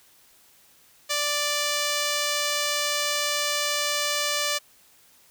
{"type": "tone", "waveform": "5% pulse", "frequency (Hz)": 587.3, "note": "D5", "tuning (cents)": 0, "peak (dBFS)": -12, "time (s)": [1.09, 4.59], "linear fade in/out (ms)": 20, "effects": ["white hiss -57 dBFS RMS until 5.3 s"]}